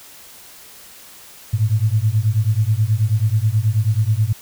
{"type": "beating tone pair", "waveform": "sine", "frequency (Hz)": [103.83, 113.13], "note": ["G#2", "A2"], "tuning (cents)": [0, 49], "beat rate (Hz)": 9.3, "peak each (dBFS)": -17, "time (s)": [1.53, 4.33], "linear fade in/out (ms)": 10, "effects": ["white hiss -42 dBFS RMS until 4.41 s"]}